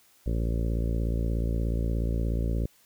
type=harmonic tone; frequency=56.8 Hz; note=A#1; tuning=44 cents flat; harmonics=1 / 2 / 3 / 4 / 5 / 6 / 7 / 8 / 9 / 10; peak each=-26 / -32 / -36 / -38 / -40 / -42 / -43 / -44 / -45 / -46 dBFS; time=0.26-2.66 s; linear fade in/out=5 ms; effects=white hiss -61 dBFS RMS until 2.85 s